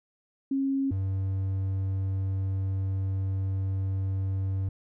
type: tone pair in turn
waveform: sine / triangle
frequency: 271.7 / 96.06 Hz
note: C#4 / G2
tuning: -35 / -35 cents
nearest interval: octave + tritone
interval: 1800 cents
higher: first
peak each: -24 dBFS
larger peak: neither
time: 0.51-0.91 / 0.91-4.69 s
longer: second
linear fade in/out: 5 ms
effects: none